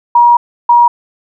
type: tone bursts at uneven times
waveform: sine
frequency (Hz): 954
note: A#5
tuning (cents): +40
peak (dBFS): -3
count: 2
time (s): 0.15-0.37 / 0.69-0.88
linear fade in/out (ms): 5
effects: none